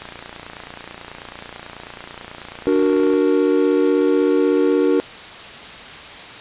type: click train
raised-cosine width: 0.5 ms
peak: -19 dBFS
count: 92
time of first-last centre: 0.02-3.136 s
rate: 29.2 Hz
type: chord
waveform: triangle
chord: D augmented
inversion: none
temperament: equal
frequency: 293.7 / 370 / 466.2 Hz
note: D4 / F#4 / A#4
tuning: 0 / 0 / 0 cents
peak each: -16 dBFS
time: 2.67-5 s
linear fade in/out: 0 ms
effects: white hiss -35 dBFS RMS until 6.4 s + resampled to 8000 Hz